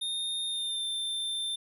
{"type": "tone with pitch glide", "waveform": "square", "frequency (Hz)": [3663, 3573], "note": ["A#7", "A7"], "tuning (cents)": [-31, 26], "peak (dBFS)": -31, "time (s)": [0.01, 1.56], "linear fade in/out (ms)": 10, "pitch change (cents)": -43, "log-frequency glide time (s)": [0.47, 0.84], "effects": []}